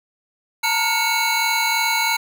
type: tone cluster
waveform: square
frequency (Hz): 897 / 940 / 1426 / 2217 / 4017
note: A5 / A#5 / F6 / C#7 / B7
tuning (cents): +33 / +14 / +36 / 0 / +29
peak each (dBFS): -24 / -27 / -28 / -22 / -26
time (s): 0.63-2.17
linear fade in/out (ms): 10
effects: none